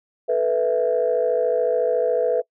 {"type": "chord", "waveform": "sine", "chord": "A suspended second", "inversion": "none", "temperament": "equal", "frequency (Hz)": [440, 493.9, 659.3], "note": ["A4", "B4", "E5"], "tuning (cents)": [0, 0, 0], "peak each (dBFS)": [-23, -19, -22], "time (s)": [0.28, 2.42], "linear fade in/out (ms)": 20, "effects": ["noise-tail reverb RT60 0.1 s tail -25 dB re dry", "tanh soft clip ceiling -10 dBFS"]}